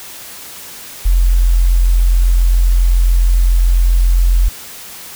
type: tone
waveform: sine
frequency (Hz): 43.65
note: F1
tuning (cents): 0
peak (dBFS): -7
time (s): 1.05-4.49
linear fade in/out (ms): 10
effects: white hiss -32 dBFS RMS until 5.15 s